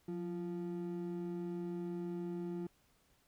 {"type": "ring-modulated tone", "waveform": "triangle", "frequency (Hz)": 261.6, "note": "C4", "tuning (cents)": 0, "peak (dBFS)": -33, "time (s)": [0.08, 2.67], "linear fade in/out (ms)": 5, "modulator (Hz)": 83.1, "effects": ["pink hiss -72 dBFS RMS until 3.27 s"]}